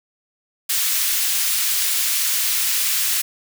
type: high-pass noise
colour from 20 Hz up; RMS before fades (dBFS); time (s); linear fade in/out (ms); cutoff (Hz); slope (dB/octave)
white; -20; 0.69-3.22; 10; 1900; 12
effects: none